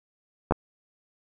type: clicks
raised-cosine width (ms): 1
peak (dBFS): -8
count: 2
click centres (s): 0.51 / 0.522
effects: none